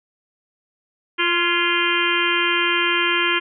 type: harmonic tone with a mistuned harmonic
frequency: 348 Hz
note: F4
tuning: 6 cents flat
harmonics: 1 / 3 / 4 / 5 / 6 / 7 / 8 / 9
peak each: -25 / -25 / -25 / -25 / -25 / -25 / -25 / -25 dBFS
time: 1.18-3.4 s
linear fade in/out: 20 ms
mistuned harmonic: 5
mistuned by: -45 cents
effects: none